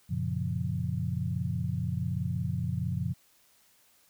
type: chord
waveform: sine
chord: Gb major seventh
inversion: none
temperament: equal with one note detuned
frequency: 92.5 / 117.42 / 138.59 / 174.61 Hz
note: Gb2 / Bb2 / Db3 / F3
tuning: 0 / +13 / 0 / 0 cents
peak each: -34 dBFS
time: 0.09-3.14 s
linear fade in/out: 20 ms
effects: white hiss -64 dBFS RMS until 4.09 s